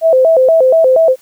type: tone with vibrato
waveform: sine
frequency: 581 Hz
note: D5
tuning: 19 cents flat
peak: -5 dBFS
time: 0.01-1.16 s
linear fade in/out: 50 ms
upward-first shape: square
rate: 4.2 Hz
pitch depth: 200 cents each way
effects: white hiss -48 dBFS RMS until 1.21 s